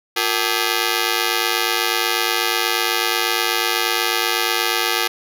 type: ring-modulated tone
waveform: 5% pulse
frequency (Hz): 410.8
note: G#4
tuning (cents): -19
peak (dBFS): -3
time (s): 0.16-5.08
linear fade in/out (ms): 10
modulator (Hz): 54.1
effects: none